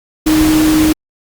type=tone in noise; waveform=sine; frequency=311.1 Hz; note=D#4; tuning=in tune; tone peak=-8 dBFS; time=0.26-0.93 s; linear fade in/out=10 ms; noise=pink; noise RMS=-18 dBFS; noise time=0.26-0.93 s; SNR=+7 dB; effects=Opus 48 kbps